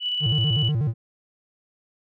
sine tone with tremolo, 2960 Hz, F#7, in tune, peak -22 dBFS, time 0-0.72 s, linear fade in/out 50 ms, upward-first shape square, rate 17 Hz, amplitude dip 25%
triangle tone with vibrato, 130.81 Hz, C3, in tune, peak -18 dBFS, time 0.2-0.94 s, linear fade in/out 50 ms, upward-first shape square, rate 8.2 Hz, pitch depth 250 cents each way
effects none

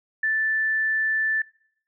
sine tone, 1760 Hz, A6, in tune, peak -20 dBFS, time 0.23-1.42 s, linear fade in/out 5 ms, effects noise-tail reverb RT60 0.7 s tail -24 dB re dry

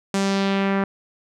sawtooth tone with low-pass filter sweep, 196 Hz, G3, in tune, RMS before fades -21 dBFS, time 0.14-0.84 s, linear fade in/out 2 ms, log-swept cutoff 8200 to 1600 Hz, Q 1.5, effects none

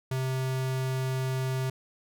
square tone, 130.81 Hz, C3, in tune, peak -28 dBFS, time 0.11-1.7 s, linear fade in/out 5 ms, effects none

